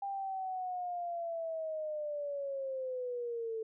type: linear sweep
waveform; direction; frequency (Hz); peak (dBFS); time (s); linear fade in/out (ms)
sine; down; 798 to 440; -35; 0.02-3.63; 5
effects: none